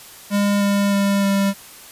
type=tone with pitch steps; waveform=square; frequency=202.6 / 201 / 199.35 / 197.74 Hz; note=G#3 / G3 / G3 / G3; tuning=-43 / +44 / +29 / +15 cents; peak=-16 dBFS; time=0.3-1.54 s; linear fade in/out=50 ms; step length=310 ms; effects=white hiss -41 dBFS RMS until 1.91 s + resampled to 32000 Hz